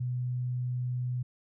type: tone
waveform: sine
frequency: 124.6 Hz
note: B2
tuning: 16 cents sharp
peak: -29 dBFS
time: 0-1.23 s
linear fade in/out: 10 ms
effects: none